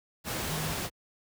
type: tone in noise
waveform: sine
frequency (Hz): 155.2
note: D#3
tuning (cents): -4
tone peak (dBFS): -34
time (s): 0.46-0.76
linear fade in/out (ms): 50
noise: pink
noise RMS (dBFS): -33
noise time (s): 0.24-0.9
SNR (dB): -4
effects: high-pass 60 Hz 12 dB/octave